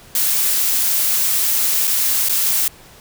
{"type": "noise with dropouts", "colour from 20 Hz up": "blue", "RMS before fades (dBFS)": -17, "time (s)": [0.15, 2.68], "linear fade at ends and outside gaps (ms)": 2, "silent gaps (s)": [[1.873, 1.876], [2.287, 2.294]], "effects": ["pink hiss -44 dBFS RMS until 3 s"]}